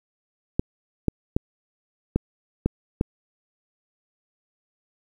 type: clicks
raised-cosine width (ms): 3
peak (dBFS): -7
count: 6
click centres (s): 0.595 / 1.083 / 1.365 / 2.16 / 2.66 / 3.011
effects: 8-bit